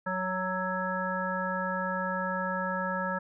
harmonic tone with a mistuned harmonic, 185.2 Hz, F#3, 2 cents sharp, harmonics 1 / 3 / 5 / 7 / 9, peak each -35 / -35 / -35 / -35 / -35 dBFS, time 0.06-3.19 s, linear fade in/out 10 ms, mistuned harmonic 7, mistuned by +28 cents, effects none

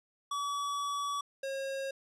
square tone pair in turn, 1141 / 541.6 Hz, C#6 / C#5, +50 / -40 cents, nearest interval octave + minor second, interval 1290 cents, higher first, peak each -33 / -35 dBFS, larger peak first, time 0.31-1.21 / 1.43-1.91 s, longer first, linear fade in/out 5 ms, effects low-pass 9000 Hz 12 dB/octave

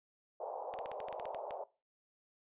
pink band-pass noise, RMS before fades -43 dBFS, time 0.4-1.64 s, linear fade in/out 5 ms, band 480 to 900 Hz, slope 48 dB/octave
clicks, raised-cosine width 0.3 ms, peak -31 dBFS, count 11, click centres 0.739 / 0.789 / 0.859 / 0.916 / 1.003 / 1.085 / 1.127 / 1.198 / 1.255 / 1.347 / 1.508 s
effects noise-tail reverb RT60 0.3 s tail -19 dB re dry + resampled to 8000 Hz

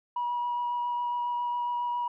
sine tone with vibrato, 966 Hz, B5, 39 cents flat, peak -26 dBFS, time 0.16-2.08 s, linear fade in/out 5 ms, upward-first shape sine, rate 7.3 Hz, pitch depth 10 cents each way, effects tanh soft clip ceiling -24 dBFS

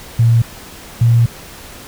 sine tone pair in turn, 116 / 117.14 Hz, A#2 / A#2, -8 / +9 cents, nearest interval unison, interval 17 cents, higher second, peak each -7 dBFS, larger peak neither, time 0.19-0.42 / 1.01-1.26 s, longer second, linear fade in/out 5 ms, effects pink hiss -35 dBFS RMS until 1.87 s

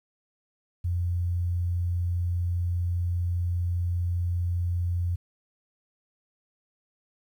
sine tone, 87.5 Hz, F2, 4 cents sharp, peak -24 dBFS, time 0.84-5.16 s, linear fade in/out 10 ms, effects 10-bit

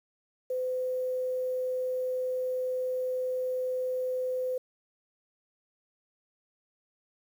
sine tone with quantisation, 509 Hz, C5, 48 cents flat, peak -28 dBFS, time 0.5-4.58 s, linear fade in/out 5 ms, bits 9, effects none

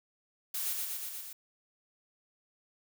blue noise with echo, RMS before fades -35 dBFS, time 0.54-0.73 s, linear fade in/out 5 ms, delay 120 ms, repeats 5, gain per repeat -2 dB, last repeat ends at 1.33 s, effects none

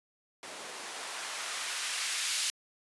blue noise with band-pass filter sweep, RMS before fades -36 dBFS, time 0.43-2.5 s, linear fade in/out 0 ms, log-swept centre 390 to 3100 Hz, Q 0.73, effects resampled to 24000 Hz

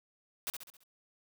white noise with echo, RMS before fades -36 dBFS, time 0.47-0.5 s, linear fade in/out 0 ms, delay 67 ms, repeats 5, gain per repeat -6 dB, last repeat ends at 0.835 s, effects none

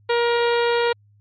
harmonic tone, 473.1 Hz, A#4, 26 cents sharp, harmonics 1 / 2 / 3 / 4 / 5 / 6 / 7 / 8 / 9, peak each -18 / -24 / -28 / -30 / -32 / -34 / -35 / -36 / -37 dBFS, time 0.09-0.93 s, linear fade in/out 10 ms, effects added 103 Hz sine -52 dBFS peak until 1.2 s + MP3 32 kbps

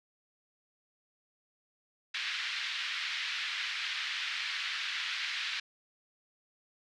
pink band-pass noise, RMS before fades -36 dBFS, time 2.14-5.6 s, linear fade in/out 5 ms, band 1700 to 4200 Hz, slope 24 dB/octave, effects none

